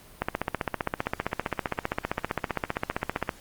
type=click train; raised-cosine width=0.5 ms; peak=-10 dBFS; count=48; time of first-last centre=0.22-3.292 s; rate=15.3 Hz; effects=pink hiss -51 dBFS RMS until 3.4 s + Opus 32 kbps